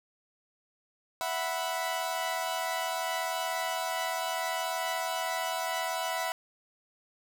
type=chord; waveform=sawtooth; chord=E suspended second; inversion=none; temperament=equal; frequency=659.3 / 740 / 987.8 Hz; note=E5 / F#5 / B5; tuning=0 / 0 / 0 cents; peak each=-31 dBFS; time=1.21-6.32 s; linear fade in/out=0 ms; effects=none